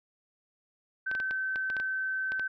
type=tone; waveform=sine; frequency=1538 Hz; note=G6; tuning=33 cents flat; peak=-29 dBFS; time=1.06-2.48 s; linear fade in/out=10 ms
type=clicks; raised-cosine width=0.3 ms; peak=-23 dBFS; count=10; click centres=1.114 / 1.151 / 1.201 / 1.31 / 1.559 / 1.701 / 1.767 / 1.8 / 2.32 / 2.396 s
effects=none